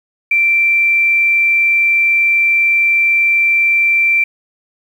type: tone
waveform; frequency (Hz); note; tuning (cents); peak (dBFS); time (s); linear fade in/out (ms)
sine; 2349; D7; 0; -9; 0.31-4.24; 5
effects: 7-bit